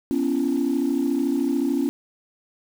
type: tone cluster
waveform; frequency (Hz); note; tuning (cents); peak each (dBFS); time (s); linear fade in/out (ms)
sine; 247.1 / 280.8 / 338.5; B3 / C#4 / E4; +1 / +22 / +46; -24 / -21 / -25; 0.11-1.89; 0
effects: tanh soft clip ceiling -14 dBFS + 7-bit